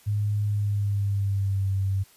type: tone with pitch glide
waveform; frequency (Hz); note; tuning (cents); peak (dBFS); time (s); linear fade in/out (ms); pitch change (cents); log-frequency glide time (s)
sine; 103.83 to 96.88; G#2 to G2; 0 to -20; -22; 0.06-2.04; 20; -120; 0.45-1.7
effects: white hiss -56 dBFS RMS until 2.16 s + resampled to 32000 Hz